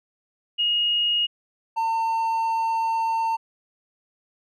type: tone pair in turn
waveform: sine / triangle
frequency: 2870 / 904 Hz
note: F7 / A5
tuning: +47 / +47 cents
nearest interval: octave + minor sixth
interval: 2000 cents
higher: first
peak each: -19 dBFS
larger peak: neither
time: 0.58-1.27 / 1.76-3.37 s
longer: second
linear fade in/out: 20 ms
effects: none